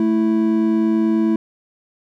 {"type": "tone pair together", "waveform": "triangle", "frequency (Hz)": [219.6, 329], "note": ["A3", "E4"], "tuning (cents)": [-3, -3], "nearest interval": "perfect fifth", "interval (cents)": 700, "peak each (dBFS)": -15, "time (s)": [0, 1.36], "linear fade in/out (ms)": 2, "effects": []}